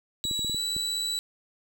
35% pulse tone with pitch glide, 3902 to 3947 Hz, B7 to B7, -22 to -2 cents, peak -26 dBFS, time 0.24-1.19 s, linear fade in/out 0 ms, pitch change +20 cents, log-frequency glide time 0.45-0.59 s
clicks, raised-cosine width 3 ms, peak -25 dBFS, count 7, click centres 0.252 / 0.312 / 0.393 / 0.447 / 0.497 / 0.546 / 0.765 s
effects none

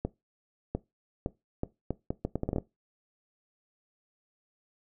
accelerating click train, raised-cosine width 2 ms, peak -16 dBFS, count 13, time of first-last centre 0.05-2.583 s, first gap 700 ms, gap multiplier 0.73, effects noise-tail reverb RT60 0.2 s tail -19 dB re dry

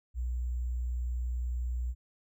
sine tone with sample-and-hold, 61 Hz, B1, 21 cents flat, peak -30 dBFS, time 0.14-1.95 s, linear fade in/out 50 ms, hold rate 7350 Hz, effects none

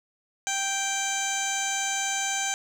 15% pulse tone with low-pass filter, 784 Hz, G5, in tune, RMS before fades -28 dBFS, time 0.47-2.54 s, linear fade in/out 0 ms, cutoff 6500 Hz, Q 7.9, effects 8-bit

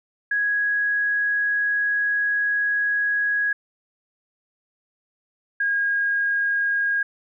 sine tone pair in turn, 1661.2 / 1631.7 Hz, G#6 / G#6, 0 / -31 cents, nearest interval unison, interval 31 cents, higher first, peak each -19 dBFS, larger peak neither, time 0.31-3.53 / 5.6-7.03 s, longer first, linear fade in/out 5 ms, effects none

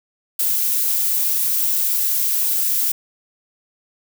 violet noise, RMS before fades -19 dBFS, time 0.39-2.92 s, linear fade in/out 5 ms, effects none

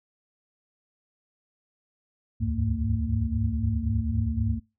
sine tone cluster, 70.1 / 79.6 / 101.4 / 105.3 / 226.7 Hz, C#2 / D#2 / G#2 / G#2 / A#3, +20 / +40 / -41 / +24 / -48 cents, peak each -30 dBFS, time 2.4-4.6 s, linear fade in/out 20 ms, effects noise-tail reverb RT60 0.3 s tail -26 dB re dry

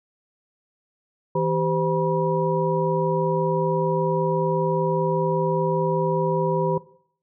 sine tone cluster, 161.3 / 389.9 / 515 / 966 Hz, E3 / G4 / C5 / B5, -37 / -9 / -28 / -39 cents, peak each -25 dBFS, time 1.35-6.78 s, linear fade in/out 5 ms, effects noise-tail reverb RT60 0.6 s tail -18 dB re dry

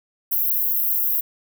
pink high-pass noise, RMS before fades -21 dBFS, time 0.31-1.21 s, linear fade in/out 10 ms, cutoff 12000 Hz, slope 96 dB/octave, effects none

